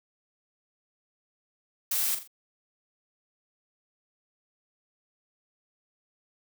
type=noise with echo; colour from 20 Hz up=blue; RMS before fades=-28 dBFS; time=1.91-2.15 s; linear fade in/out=5 ms; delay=42 ms; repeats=3; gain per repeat=-8 dB; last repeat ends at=2.276 s; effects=none